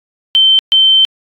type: tone bursts at uneven times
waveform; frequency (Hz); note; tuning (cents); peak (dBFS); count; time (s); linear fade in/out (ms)
sine; 3100; G7; -20; -5; 2; 0.35-0.59 / 0.72-1.05; 0
effects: AAC 64 kbps